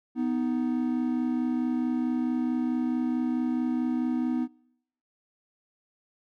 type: tone pair together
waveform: triangle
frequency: 248.5 / 313.1 Hz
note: B3 / D#4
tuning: +11 / +11 cents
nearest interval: major third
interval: 400 cents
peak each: -24 / -28 dBFS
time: 0.15-4.48 s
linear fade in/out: 50 ms
effects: noise-tail reverb RT60 0.8 s tail -25 dB re dry